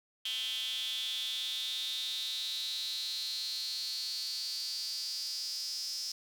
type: tone with high-pass filter sweep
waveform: square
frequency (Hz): 118.5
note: A#2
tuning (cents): +29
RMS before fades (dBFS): -37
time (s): 0.25-6.12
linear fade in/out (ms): 5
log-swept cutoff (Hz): 3200 to 5200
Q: 9.8
effects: none